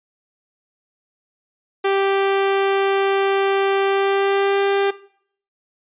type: tone with pitch glide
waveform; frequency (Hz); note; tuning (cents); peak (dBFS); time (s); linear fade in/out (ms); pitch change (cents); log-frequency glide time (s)
sawtooth; 392 to 396.8; G4 to G4; 0 to +21; -12; 1.84-4.91; 10; +21; 3.86-4.59
effects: noise-tail reverb RT60 0.6 s tail -19 dB re dry + resampled to 8000 Hz